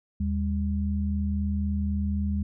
sine tone pair together, 77.78 / 201.6 Hz, D#2 / G3, 0 / +49 cents, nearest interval octave + major third, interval 1649 cents, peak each -26 / -28 dBFS, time 0.2-2.43 s, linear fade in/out 5 ms, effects none

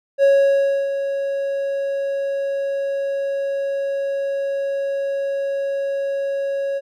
triangle tone with ADSR envelope, 553 Hz, C#5, 4 cents flat, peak -8 dBFS, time 0.18-6.81 s, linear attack 51 ms, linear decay 650 ms, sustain -10 dB, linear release 39 ms, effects none

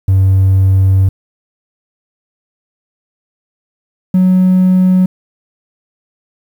triangle tone pair in turn, 95.7 / 184.67 Hz, G2 / F#3, -41 / -3 cents, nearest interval major seventh, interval 1138 cents, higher second, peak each -3 dBFS, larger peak neither, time 0.08-1.09 / 4.14-5.06 s, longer first, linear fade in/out 5 ms, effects tanh soft clip ceiling -1 dBFS + 7-bit

